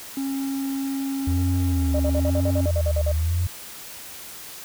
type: tone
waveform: triangle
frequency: 272.2 Hz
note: C#4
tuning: 31 cents flat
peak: -22 dBFS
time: 0.17-2.66 s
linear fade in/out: 2 ms
type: tone with vibrato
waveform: sine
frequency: 82.41 Hz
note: E2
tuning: in tune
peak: -19 dBFS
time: 1.27-3.47 s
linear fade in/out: 5 ms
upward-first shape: sine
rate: 1 Hz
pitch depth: 150 cents each way
type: tone bursts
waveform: sine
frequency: 600 Hz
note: D5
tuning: 37 cents sharp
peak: -22 dBFS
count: 12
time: 1.94-3.119 s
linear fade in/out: 5 ms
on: 57 ms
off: 45 ms
effects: tanh soft clip ceiling -12 dBFS + white hiss -39 dBFS RMS until 4.64 s